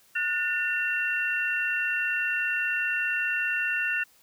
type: tone cluster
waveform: sine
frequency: 1455 / 1795 / 2730 Hz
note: F#6 / A6 / F7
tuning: -29 / +34 / -40 cents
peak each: -29 dBFS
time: 0.15-4.04 s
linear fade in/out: 10 ms
effects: white hiss -60 dBFS RMS until 4.22 s